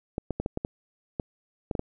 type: clicks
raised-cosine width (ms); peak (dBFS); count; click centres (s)
2; -15; 10; 0.181 / 0.307 / 0.4 / 0.461 / 0.574 / 0.649 / 1.198 / 1.712 / 1.752 / 1.794
effects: none